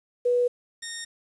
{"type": "tone pair in turn", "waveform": ["sine", "10% pulse"], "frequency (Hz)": [489.1, 1846.6], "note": ["B4", "A#6"], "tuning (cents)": [-17, -17], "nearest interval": "octave + major seventh", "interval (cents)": 2300, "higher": "second", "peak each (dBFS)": [-19, -24], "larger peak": "first", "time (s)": [[0.25, 0.48], [0.82, 1.05]], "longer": "neither", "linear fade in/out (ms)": 10, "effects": ["resampled to 22050 Hz", "9-bit"]}